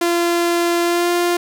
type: tone with pitch glide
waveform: sawtooth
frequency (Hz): 343.6 to 349.2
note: F4 to F4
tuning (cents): -28 to 0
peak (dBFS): -11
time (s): 0.01-1.37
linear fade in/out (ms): 5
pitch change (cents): +28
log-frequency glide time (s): 0.83-1.1
effects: none